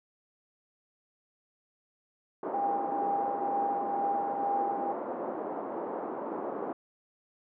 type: band-pass noise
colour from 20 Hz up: pink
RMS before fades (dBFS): -36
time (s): 2.43-6.73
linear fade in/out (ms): 2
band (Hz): 280 to 980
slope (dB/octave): 24
type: tone with tremolo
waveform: sine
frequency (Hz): 802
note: G5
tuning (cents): +39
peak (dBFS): -26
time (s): 2.54-4.92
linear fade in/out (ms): 2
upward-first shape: triangle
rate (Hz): 2.1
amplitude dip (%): 55
effects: none